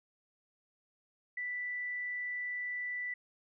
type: tone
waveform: sine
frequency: 1975.5 Hz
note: B6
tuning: in tune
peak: -35 dBFS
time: 1.37-3.14 s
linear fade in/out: 5 ms
effects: none